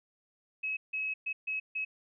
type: tone bursts at uneven times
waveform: sine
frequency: 2566 Hz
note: E7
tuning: 47 cents flat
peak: -31 dBFS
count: 5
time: 0.63-0.77 / 0.93-1.14 / 1.26-1.33 / 1.47-1.6 / 1.75-1.85 s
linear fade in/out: 10 ms
effects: none